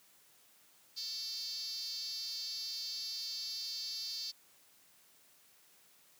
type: tone with high-pass filter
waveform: 5% pulse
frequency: 448.9 Hz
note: A4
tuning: 35 cents sharp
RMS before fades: -41 dBFS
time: 0.96-4.32 s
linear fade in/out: 20 ms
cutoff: 4600 Hz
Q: 8.2
effects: white hiss -65 dBFS RMS until 6.19 s + high-pass 100 Hz 12 dB/octave